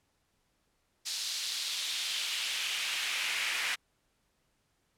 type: noise with high-pass filter sweep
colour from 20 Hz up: brown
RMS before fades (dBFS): -34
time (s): 1.05-3.76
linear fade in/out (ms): 20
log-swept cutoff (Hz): 4500 to 2100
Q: 1.9
effects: pink hiss -75 dBFS RMS until 4.97 s + low-pass 12000 Hz 12 dB/octave